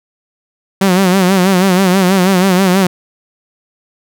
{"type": "tone with vibrato", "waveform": "sawtooth", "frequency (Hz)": 187.3, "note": "F#3", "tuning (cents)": 21, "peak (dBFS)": -4, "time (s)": [0.81, 2.87], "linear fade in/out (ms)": 5, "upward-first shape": "sine", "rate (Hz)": 6.2, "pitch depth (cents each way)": 87, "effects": []}